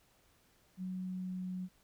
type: tone with pitch glide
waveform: sine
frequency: 185 to 183.72 Hz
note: F#3 to F#3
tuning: 0 to -12 cents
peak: -37 dBFS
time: 0.77-1.69 s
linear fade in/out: 50 ms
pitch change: -12 cents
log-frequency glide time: 0.96-1.47 s
effects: pink hiss -69 dBFS RMS until 1.83 s